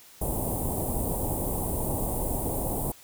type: band-stop noise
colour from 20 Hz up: pink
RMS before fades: -29 dBFS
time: 0.21-2.92 s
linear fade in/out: 5 ms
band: 930 to 8500 Hz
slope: 48 dB/octave
effects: white hiss -52 dBFS RMS until 3.03 s